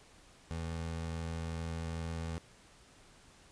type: tone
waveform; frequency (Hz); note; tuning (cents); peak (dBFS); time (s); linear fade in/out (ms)
25% pulse; 82.41; E2; 0; -33; 0.51-2.38; 0
effects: pink hiss -60 dBFS RMS until 3.51 s + resampled to 22050 Hz